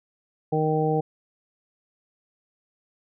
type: harmonic tone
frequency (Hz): 155.56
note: D#3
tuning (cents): 0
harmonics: 1 / 2 / 3 / 4 / 5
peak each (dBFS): -25 / -29 / -24 / -34 / -27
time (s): 0.52-1.01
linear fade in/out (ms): 10
effects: none